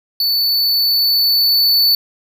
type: tone with level ramp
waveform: square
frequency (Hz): 4482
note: C#8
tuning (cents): +18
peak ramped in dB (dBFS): -14 to -10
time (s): 0.2-1.95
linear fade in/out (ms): 2
effects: none